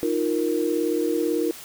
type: chord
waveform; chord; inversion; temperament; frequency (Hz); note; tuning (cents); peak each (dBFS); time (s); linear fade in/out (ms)
sine; Eb suspended second; none; equal; 311.1 / 349.2 / 466.2; Eb4 / F4 / Bb4; 0 / 0 / 0; -25; 0.03-1.51; 0
effects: white hiss -41 dBFS RMS until 1.64 s